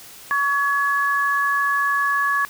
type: tone pair together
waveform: sine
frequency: 1127.2 / 1693 Hz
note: C#6 / G#6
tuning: +29 / +33 cents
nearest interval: perfect fifth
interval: 704 cents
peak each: -20 dBFS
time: 0.31-2.45 s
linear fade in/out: 0 ms
effects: white hiss -42 dBFS RMS until 2.49 s